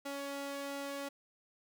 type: tone with flanger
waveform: sawtooth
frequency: 280 Hz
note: C#4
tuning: 18 cents sharp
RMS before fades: -41 dBFS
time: 0.05-1.09 s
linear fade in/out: 10 ms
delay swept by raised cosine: 1.5 to 2.06 ms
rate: 1.4 Hz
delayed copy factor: +0.5
effects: none